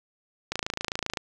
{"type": "click train", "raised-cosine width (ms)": 0.2, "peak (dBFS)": -11, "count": 19, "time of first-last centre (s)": [0.52, 1.172], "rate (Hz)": 27.6, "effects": []}